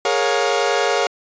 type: chord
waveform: sawtooth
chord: Bb minor seventh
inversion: third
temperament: equal with one note detuned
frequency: 415.3 / 466.2 / 554.4 / 714.8 Hz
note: Ab4 / Bb4 / Db5 / F5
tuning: 0 / 0 / 0 / +40 cents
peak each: -18 dBFS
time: 0.05-1.07 s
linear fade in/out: 2 ms
effects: resampled to 16000 Hz